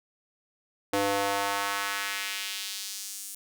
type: tone with high-pass filter sweep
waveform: square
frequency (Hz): 100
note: G2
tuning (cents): +35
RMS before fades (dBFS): -31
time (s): 0.93-3.35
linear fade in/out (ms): 5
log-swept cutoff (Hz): 410 to 8700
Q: 1.3
effects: none